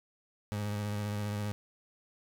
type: tone with vibrato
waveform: 30% pulse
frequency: 103.83 Hz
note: G#2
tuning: in tune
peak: -30 dBFS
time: 0.52-1.52 s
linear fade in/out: 0 ms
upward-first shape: sine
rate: 15 Hz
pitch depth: 28 cents each way
effects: none